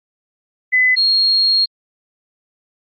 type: tone pair in turn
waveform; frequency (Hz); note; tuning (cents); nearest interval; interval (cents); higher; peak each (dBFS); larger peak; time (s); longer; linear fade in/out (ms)
sine; 2013 / 4265; B6 / C8; +33 / +32; octave + minor second; 1299; second; -10 / -11; first; 0.72-0.96 / 0.96-1.66; second; 20
effects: Opus 48 kbps